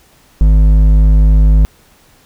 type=tone with hard clipping; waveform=triangle; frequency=51.91 Hz; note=G#1; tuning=in tune; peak=-6 dBFS; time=0.41-1.65 s; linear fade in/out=0 ms; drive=11 dB; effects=pink hiss -48 dBFS RMS until 2.25 s